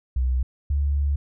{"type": "tone pair in turn", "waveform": "sine", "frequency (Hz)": [63.4, 71.29], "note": ["B1", "C#2"], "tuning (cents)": [46, 49], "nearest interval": "major second", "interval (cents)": 203, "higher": "second", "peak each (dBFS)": -19, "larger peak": "neither", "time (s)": [[0.16, 0.43], [0.7, 1.16]], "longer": "second", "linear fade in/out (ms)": 5, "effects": []}